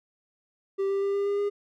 triangle tone with pitch steps, 391.2 / 394.4 / 397.6 / 400.8 / 404.1 / 407.3 Hz, G4 / G4 / G4 / G4 / G#4 / G#4, -4 / +11 / +25 / +38 / -47 / -34 cents, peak -22 dBFS, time 0.78-1.5 s, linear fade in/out 20 ms, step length 120 ms, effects none

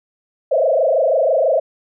sine tone with frequency modulation, 587.3 Hz, D5, in tune, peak -12 dBFS, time 0.51-1.6 s, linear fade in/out 10 ms, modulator 26.1 Hz, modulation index 3.1, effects none

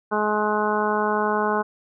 harmonic tone, 211.3 Hz, G#3, 30 cents sharp, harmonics 1 / 2 / 3 / 4 / 5 / 6 / 7, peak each -28 / -25 / -29 / -26 / -26 / -31 / -29 dBFS, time 0.11-1.63 s, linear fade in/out 20 ms, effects none

